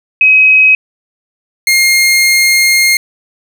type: tone pair in turn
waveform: sine / sawtooth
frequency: 2539 / 2130 Hz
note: D#7 / C7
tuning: +34 / +30 cents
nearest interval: minor third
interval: 304 cents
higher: first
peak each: -3 dBFS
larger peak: neither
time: 0.21-0.75 / 1.67-2.97 s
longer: second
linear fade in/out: 2 ms
effects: none